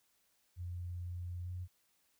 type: tone with pitch glide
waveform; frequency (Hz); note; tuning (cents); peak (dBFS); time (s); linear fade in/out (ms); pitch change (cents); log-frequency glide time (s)
sine; 88.2 to 89.85; F2 to F2; +18 to +50; -39; 0.56-1.68; 50; +32; 1.43-1.49
effects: white hiss -75 dBFS RMS until 2.19 s